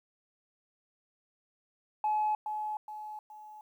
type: tone with echo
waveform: sine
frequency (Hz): 852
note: G#5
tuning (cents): +44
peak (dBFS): -25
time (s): 2.04-2.35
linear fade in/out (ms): 2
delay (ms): 420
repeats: 3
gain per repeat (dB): -7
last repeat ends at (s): 3.61
effects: tanh soft clip ceiling -23 dBFS + 11-bit